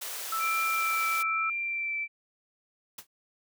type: high-pass noise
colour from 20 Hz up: white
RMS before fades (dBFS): -37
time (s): 0.01-1.23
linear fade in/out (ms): 10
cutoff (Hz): 410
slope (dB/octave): 24
type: tone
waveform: sine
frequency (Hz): 1318.5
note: E6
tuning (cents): 0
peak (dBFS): -28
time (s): 0.32-1.5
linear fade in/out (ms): 5
type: tone with vibrato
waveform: sine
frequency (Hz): 2351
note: D7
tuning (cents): +1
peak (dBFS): -29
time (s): 0.39-2.08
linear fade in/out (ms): 50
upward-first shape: triangle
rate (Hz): 1.1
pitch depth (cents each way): 19
type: noise with exponential decay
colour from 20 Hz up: white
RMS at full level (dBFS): -36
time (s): 2.98-3.07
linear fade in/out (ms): 5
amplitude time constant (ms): 19
effects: none